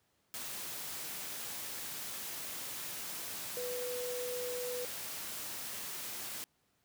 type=tone in noise; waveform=sine; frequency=493.9 Hz; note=B4; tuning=in tune; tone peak=-37 dBFS; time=3.57-4.85 s; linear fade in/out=0 ms; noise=white; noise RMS=-42 dBFS; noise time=0.34-6.44 s; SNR=+2 dB; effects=pink hiss -75 dBFS RMS until 6.84 s + high-pass 80 Hz 12 dB/octave